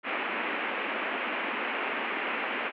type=band-pass noise; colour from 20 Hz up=white; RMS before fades=-32 dBFS; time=0.03-2.72 s; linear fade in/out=50 ms; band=220 to 2700 Hz; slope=48 dB/octave; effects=none